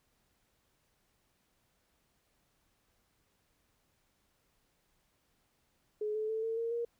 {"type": "tone with pitch steps", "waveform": "sine", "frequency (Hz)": [423.8, 432.7, 441.8, 451.1, 460.6, 470.2], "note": ["G#4", "A4", "A4", "A4", "A#4", "A#4"], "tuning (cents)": [35, -29, 7, 43, -21, 15], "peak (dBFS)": -32, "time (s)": [6.01, 6.85], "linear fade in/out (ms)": 5, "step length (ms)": 140, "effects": ["pink hiss -75 dBFS RMS until 6.99 s"]}